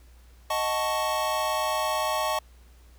square chord, D# half-diminished seventh, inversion none, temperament equal, 622.3 / 740 / 880 / 1108.7 Hz, D#5 / F#5 / A5 / C#6, 0 / 0 / 0 / 0 cents, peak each -30 / -35 / -31 / -30 dBFS, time 0.5-2.39 s, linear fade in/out 5 ms, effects added 60 Hz sine -50 dBFS peak until 2.98 s + pink hiss -61 dBFS RMS until 2.98 s

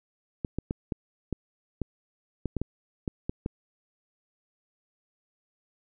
clicks, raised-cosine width 3 ms, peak -16 dBFS, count 12, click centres 0.448 / 0.586 / 0.709 / 0.922 / 1.327 / 1.817 / 2.457 / 2.567 / 2.616 / 3.078 / 3.295 / 3.461 s, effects none

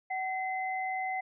sine tone pair together, 755 / 2051 Hz, F#5 / C7, +35 / -35 cents, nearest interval octave + perfect fourth, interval 1730 cents, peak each -32 / -36 dBFS, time 0.1-1.21 s, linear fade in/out 10 ms, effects none

